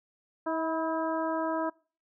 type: harmonic tone with a mistuned harmonic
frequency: 321.4 Hz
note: E4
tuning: 44 cents flat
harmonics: 1 / 2 / 3 / 4 / 5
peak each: -32 / -32 / -34 / -38 / -42 dBFS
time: 0.46-1.7 s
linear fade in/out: 10 ms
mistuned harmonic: 3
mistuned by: +30 cents
effects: noise-tail reverb RT60 0.4 s tail -24 dB re dry